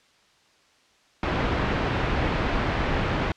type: low-pass noise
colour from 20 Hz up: pink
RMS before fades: -25 dBFS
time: 1.23-3.32 s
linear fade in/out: 2 ms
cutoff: 2400 Hz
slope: 12 dB/octave
effects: white hiss -60 dBFS RMS until 3.36 s + low-pass 5000 Hz 12 dB/octave